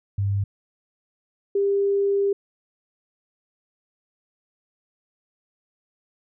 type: tone pair in turn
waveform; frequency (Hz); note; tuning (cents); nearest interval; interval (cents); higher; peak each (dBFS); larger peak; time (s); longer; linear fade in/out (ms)
sine; 99.7 / 398.8; G2 / G4; +30 / +30; 2 octaves; 2400; second; -20 / -18; second; 0.18-0.44 / 1.55-2.33; second; 5
effects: none